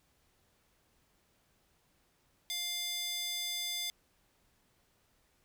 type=tone with high-pass filter; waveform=square; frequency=700 Hz; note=F5; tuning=4 cents sharp; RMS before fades=-37 dBFS; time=2.5-3.9 s; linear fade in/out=0 ms; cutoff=3500 Hz; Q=1.9; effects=pink hiss -72 dBFS RMS until 5.44 s